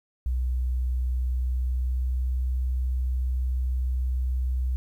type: tone with pitch glide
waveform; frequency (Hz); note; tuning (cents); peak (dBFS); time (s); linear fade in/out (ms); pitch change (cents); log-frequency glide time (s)
sine; 62.5 to 63.3; B1 to B1; +21 to +43; -23; 0.26-4.76; 0; +22; 1.21-2.41
effects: 10-bit